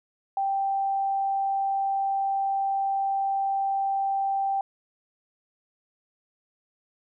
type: tone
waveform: sine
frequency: 784 Hz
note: G5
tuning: in tune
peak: -23 dBFS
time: 0.37-4.61 s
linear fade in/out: 2 ms
effects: none